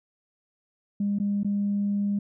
sine tone with dropouts, 202.6 Hz, G#3, 43 cents flat, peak -22 dBFS, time 1-2.19 s, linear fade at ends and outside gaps 5 ms, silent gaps 1.187-1.199 / 1.433-1.446 s, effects tanh soft clip ceiling -18 dBFS

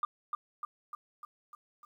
sine tone with echo, 1197 Hz, D6, 33 cents sharp, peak -26 dBFS, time 0.03-0.05 s, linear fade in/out 2 ms, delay 300 ms, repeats 6, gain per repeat -4 dB, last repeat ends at 1.85 s, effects tanh soft clip ceiling -23 dBFS + 11-bit

